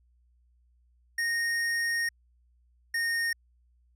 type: tone pair in turn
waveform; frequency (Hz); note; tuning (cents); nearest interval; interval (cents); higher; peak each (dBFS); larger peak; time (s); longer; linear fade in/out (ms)
square; 1855 / 1845.5; A#6 / A#6; -9 / -18; unison; 9; first; -27; neither; 1.18-2.09 / 2.94-3.33; first; 5
effects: added 60 Hz sine -62 dBFS peak until 3.95 s + low-pass 12000 Hz 12 dB/octave